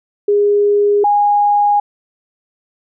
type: tone pair in turn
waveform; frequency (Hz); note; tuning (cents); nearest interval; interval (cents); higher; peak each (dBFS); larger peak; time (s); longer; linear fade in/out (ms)
sine; 410.1 / 822.6; G#4 / G#5; -22 / -17; octave; 1205; second; -9; neither; 0.28-1.04 / 1.04-1.8; neither; 5
effects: none